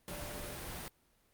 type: tone in noise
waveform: sine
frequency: 588 Hz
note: D5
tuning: 2 cents sharp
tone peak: -48 dBFS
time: 0.11-0.56 s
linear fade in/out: 0 ms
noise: pink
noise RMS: -43 dBFS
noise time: 0.08-0.88 s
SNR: -8 dB
effects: pink hiss -71 dBFS RMS until 1.33 s + Opus 32 kbps